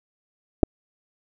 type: clicks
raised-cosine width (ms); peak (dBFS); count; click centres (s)
2; -3; 2; 0.631 / 0.634
effects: none